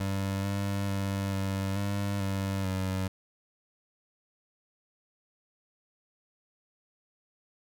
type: tone with pitch steps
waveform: 25% pulse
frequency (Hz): 97.5 / 99.6 / 98.2 / 97 / 100.5 / 97.4 / 94.5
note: G2 / G2 / G2 / G2 / G2 / G2 / F#2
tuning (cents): -9 / +28 / +4 / -18 / +44 / -11 / +37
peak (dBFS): -25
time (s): 0-3.08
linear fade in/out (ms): 5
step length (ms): 440
effects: none